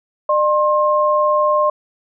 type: tone pair together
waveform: sine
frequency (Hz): 602.4 / 1065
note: D5 / C6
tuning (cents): +44 / +30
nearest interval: minor seventh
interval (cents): 986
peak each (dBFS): -15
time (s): 0.29-1.7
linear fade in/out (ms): 5
effects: none